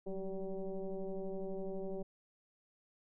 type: tone with frequency modulation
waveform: sine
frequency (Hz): 196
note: G3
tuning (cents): 0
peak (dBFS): -37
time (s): 0.06-2.03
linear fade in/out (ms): 10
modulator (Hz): 190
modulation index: 2
effects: none